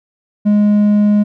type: tone with hard clipping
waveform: sine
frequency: 207.7 Hz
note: G#3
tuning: in tune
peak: -9 dBFS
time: 0.45-1.24 s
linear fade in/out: 20 ms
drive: 3 dB
effects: none